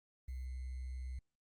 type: tone with sample-and-hold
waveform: sine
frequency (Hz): 63.8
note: C2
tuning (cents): -43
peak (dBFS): -40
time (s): 0.28-1.19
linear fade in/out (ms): 5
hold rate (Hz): 2100
effects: Opus 32 kbps